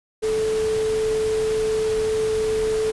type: tone in noise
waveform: sine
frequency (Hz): 436.6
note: A4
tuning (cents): -13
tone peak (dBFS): -19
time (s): 0.22-2.92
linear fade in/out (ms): 20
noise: pink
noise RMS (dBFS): -33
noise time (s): 0.22-2.92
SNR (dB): +11
effects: resampled to 24000 Hz